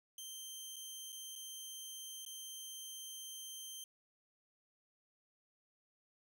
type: tone with dropouts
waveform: 15% pulse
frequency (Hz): 3136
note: G7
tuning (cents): 0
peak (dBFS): -39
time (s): 0.18-3.84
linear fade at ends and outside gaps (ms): 2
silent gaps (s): 0.76-0.764 / 1.122-1.126 / 1.355-1.359 / 2.251-2.262
effects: none